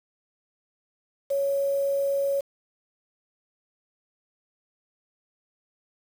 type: tone with quantisation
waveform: sine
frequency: 556 Hz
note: C#5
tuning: 5 cents sharp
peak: -22 dBFS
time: 1.3-2.41 s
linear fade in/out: 10 ms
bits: 7
effects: none